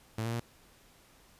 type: tone with pitch steps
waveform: sawtooth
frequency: 111 / 115.6 / 117.6 Hz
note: A2 / A#2 / A#2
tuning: +16 / -14 / +16 cents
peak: -28 dBFS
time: 0.18-0.399 s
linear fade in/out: 5 ms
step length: 73 ms
effects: pink hiss -61 dBFS RMS until 1.39 s + resampled to 32000 Hz